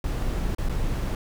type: noise with dropouts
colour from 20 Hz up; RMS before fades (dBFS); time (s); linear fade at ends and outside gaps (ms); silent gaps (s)
brown; -26; 0.04-1.15; 2; 0.549-0.583 / 0.688-0.694
effects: none